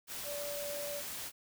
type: tone in noise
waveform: sine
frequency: 579 Hz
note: D5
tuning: 25 cents flat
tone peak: -39 dBFS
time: 0.24-1.03 s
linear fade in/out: 50 ms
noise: white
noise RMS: -42 dBFS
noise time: 0.07-1.32 s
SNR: 0 dB
effects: none